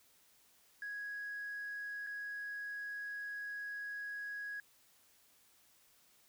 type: tone with dropouts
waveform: sine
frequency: 1661.2 Hz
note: G#6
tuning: in tune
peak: -39 dBFS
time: 0.82-4.6 s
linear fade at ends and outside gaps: 2 ms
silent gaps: 2.066-2.07 s
effects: tanh soft clip ceiling -37 dBFS + white hiss -68 dBFS RMS until 6.28 s